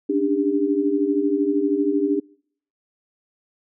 sine tone cluster, 284.3 / 297.1 / 400.1 Hz, C#4 / D4 / G4, +44 / +20 / +35 cents, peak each -23 / -21 / -22 dBFS, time 0.09-2.2 s, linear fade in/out 10 ms, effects noise-tail reverb RT60 0.6 s tail -26 dB re dry

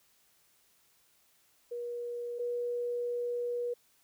sine tone pair in turn, 479.3 / 482.6 Hz, A#4 / B4, +48 / -40 cents, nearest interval unison, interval 12 cents, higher second, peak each -35 / -31 dBFS, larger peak second, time 1.71-2.39 / 2.39-3.74 s, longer second, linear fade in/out 10 ms, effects white hiss -68 dBFS RMS until 4.03 s

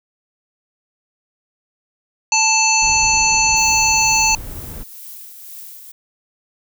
harmonic tone, 880 Hz, A5, in tune, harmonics 1 / 3 / 5 / 7 / 8, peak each -18 / -17 / -21 / -17 / -22 dBFS, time 2.32-4.35 s, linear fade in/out 2 ms
brown noise, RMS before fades -31 dBFS, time 2.81-4.84 s, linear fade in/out 20 ms
violet noise with tremolo, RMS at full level -34 dBFS, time 3.56-5.92 s, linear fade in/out 10 ms, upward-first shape triangle, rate 2.1 Hz, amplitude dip 45%
effects none

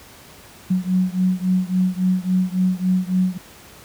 sine beating tone pair, 183 / 186.6 Hz, F#3 / F#3, -19 / +15 cents, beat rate 3.6 Hz, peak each -19 / -20 dBFS, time 0.7-3.38 s, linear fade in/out 10 ms, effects pink hiss -44 dBFS RMS until 3.84 s + high-pass 60 Hz 12 dB/octave

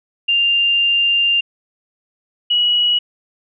sine tone pair in turn, 2794 / 2918 Hz, F7 / F#7, 0 / -25 cents, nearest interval minor second, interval 75 cents, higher second, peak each -12 dBFS, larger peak neither, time 0.28-1.41 / 2.5-2.99 s, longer first, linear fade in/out 10 ms, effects none

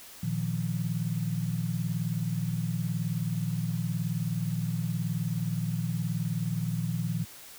sine chord, Bb suspended fourth, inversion none, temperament equal, 116.54 / 155.56 / 174.61 Hz, Bb2 / Eb3 / F3, 0 / 0 / 0 cents, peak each -32 dBFS, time 0.23-7.25 s, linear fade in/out 5 ms, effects white hiss -48 dBFS RMS until 7.58 s

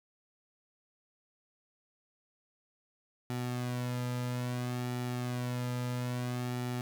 sawtooth tone with flanger, 123.6 Hz, B2, 2 cents sharp, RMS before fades -35 dBFS, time 3.3-6.81 s, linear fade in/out 0 ms, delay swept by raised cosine 1.9 to 2.73 ms, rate 0.6 Hz, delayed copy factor -0.6, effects 10-bit

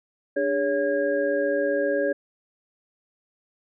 sine tone cluster, 294.1 / 409.5 / 562 / 1632 Hz, D4 / G#4 / C#5 / G#6, +3 / -24 / +24 / -31 cents, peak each -29 / -27 / -23 / -31 dBFS, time 0.36-2.13 s, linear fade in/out 10 ms, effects none

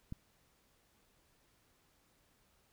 click, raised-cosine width 5 ms, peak -29 dBFS, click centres 0.124 s, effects pink hiss -72 dBFS RMS until 2.72 s

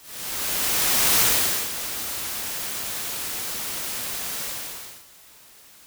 white noise with ADSR envelope, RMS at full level -18 dBFS, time 0.01-5.07 s, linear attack 1200 ms, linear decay 480 ms, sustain -12 dB, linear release 640 ms, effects white hiss -50 dBFS RMS until 5.86 s

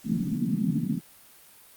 pink band-pass noise, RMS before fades -27 dBFS, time 0.04-1.01 s, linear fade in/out 50 ms, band 150 to 270 Hz, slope 48 dB/octave, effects white hiss -53 dBFS RMS until 1.76 s + Opus 48 kbps

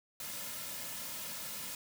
white noise with comb filter, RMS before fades -42 dBFS, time 0.2-1.75 s, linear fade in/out 2 ms, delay 2.6 ms, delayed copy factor -0.6, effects none

